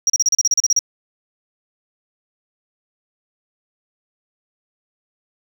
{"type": "tone bursts", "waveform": "sine", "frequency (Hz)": 5690, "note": "F8", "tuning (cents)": 31, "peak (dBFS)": -10, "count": 12, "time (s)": [0.07, 0.791], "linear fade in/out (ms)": 2, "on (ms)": 28, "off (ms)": 35, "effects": ["tanh soft clip ceiling -9 dBFS", "8-bit"]}